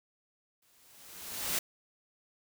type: noise with exponential growth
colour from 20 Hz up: white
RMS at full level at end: -30 dBFS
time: 0.62-1.59 s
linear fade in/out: 5 ms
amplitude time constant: 210 ms
effects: none